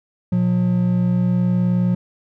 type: tone pair together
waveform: triangle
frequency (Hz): 120.3 / 179.65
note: B2 / F3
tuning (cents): -45 / +49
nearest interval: perfect fifth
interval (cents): 694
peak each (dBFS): -19 / -14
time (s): 0.32-1.95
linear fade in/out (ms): 5
effects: none